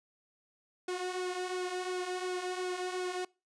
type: tone with flanger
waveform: sawtooth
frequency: 364.7 Hz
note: F#4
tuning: 25 cents flat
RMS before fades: -36 dBFS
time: 0.88-3.25 s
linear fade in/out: 5 ms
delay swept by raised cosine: 1 to 3.7 ms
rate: 2.8 Hz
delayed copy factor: -0.6
effects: noise-tail reverb RT60 0.3 s tail -25 dB re dry + resampled to 22050 Hz